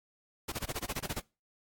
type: noise bursts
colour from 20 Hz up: pink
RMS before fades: -35 dBFS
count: 11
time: 0.48-1.202 s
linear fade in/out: 10 ms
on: 42 ms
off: 26 ms
effects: noise-tail reverb RT60 0.3 s tail -24 dB re dry + AAC 64 kbps